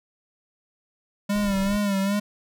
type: tone with vibrato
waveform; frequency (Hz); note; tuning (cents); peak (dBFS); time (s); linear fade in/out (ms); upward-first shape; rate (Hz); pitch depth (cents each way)
square; 200; G3; +35; -22; 1.29-2.2; 10; sine; 2.5; 59
type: noise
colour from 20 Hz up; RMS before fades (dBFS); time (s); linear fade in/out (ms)
brown; -35; 1.35-1.77; 2
effects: none